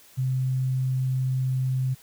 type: tone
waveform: sine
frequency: 130 Hz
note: C3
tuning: 11 cents flat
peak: -22 dBFS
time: 0.17-1.95 s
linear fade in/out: 20 ms
effects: white hiss -53 dBFS RMS until 2.02 s